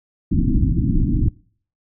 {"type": "low-pass noise", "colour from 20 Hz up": "pink", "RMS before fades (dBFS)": -17, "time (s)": [0.31, 1.29], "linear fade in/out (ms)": 10, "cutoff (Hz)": 320, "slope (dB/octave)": 96, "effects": ["noise-tail reverb RT60 0.5 s tail -23 dB re dry"]}